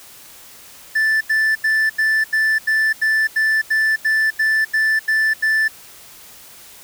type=tone bursts; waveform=triangle; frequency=1760 Hz; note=A6; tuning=in tune; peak=-12 dBFS; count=14; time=0.95-5.682 s; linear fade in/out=10 ms; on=260 ms; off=84 ms; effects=white hiss -42 dBFS RMS until 6.83 s